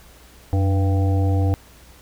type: harmonic tone with a mistuned harmonic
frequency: 98 Hz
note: G2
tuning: in tune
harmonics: 1 / 3 / 5 / 7 / 8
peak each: -16 / -26 / -30 / -33 / -34 dBFS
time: 0.53-1.54 s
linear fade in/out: 0 ms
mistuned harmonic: 1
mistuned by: -110 cents
effects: added 60 Hz sine -49 dBFS peak until 2.01 s + pink hiss -49 dBFS RMS until 2.01 s